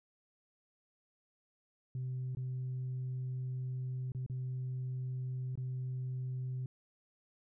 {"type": "tone with dropouts", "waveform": "sine", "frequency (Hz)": 128.2, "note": "C3", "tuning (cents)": -35, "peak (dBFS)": -34, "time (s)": [1.95, 6.66], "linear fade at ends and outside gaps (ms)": 2, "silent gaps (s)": [[2.35, 2.37], [4.12, 4.148], [4.263, 4.298], [5.555, 5.575]], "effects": ["tanh soft clip ceiling -33 dBFS"]}